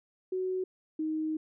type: tone pair in turn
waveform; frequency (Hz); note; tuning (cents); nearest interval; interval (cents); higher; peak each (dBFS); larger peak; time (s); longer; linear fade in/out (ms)
sine; 372 / 312.8; F#4 / D#4; +9 / +9; minor third; 300; first; -29 / -29; neither; 0.32-0.64 / 0.99-1.37; second; 5
effects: none